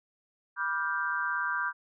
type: chord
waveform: sine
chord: G dominant seventh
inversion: first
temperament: just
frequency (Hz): 980 / 1176 / 1411.2 / 1568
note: B5 / D6 / F6 / G6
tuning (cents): -14 / +2 / +18 / 0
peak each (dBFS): -36 / -34 / -35 / -31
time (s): 0.56-1.73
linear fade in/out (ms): 50
effects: none